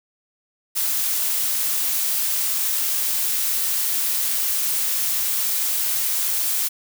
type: noise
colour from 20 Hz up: blue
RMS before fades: -22 dBFS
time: 0.75-6.69 s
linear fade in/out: 20 ms
effects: none